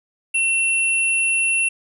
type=tone pair together; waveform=sine; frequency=2710 / 10232 Hz; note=E7 / D#9; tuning=+47 / +47 cents; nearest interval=octave + major seventh; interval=2300 cents; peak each=-17 / -23 dBFS; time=0.34-1.69 s; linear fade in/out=10 ms; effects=none